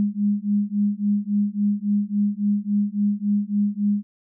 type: beating tone pair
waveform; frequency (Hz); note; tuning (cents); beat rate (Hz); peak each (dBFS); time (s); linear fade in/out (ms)
sine; 203.3 / 206.9; G#3 / G#3; -37 / -6; 3.6; -22; 0-4.03; 0
effects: none